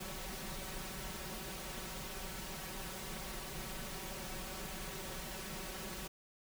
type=noise with comb filter; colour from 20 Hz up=pink; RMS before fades=-44 dBFS; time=0-6.08 s; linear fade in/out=10 ms; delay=5.3 ms; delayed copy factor=+0.9; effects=none